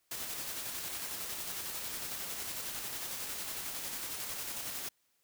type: noise with tremolo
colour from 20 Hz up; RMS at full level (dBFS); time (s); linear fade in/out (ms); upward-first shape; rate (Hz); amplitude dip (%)
white; -39; 0.11-4.89; 5; square; 11; 25
effects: white hiss -75 dBFS RMS until 5.23 s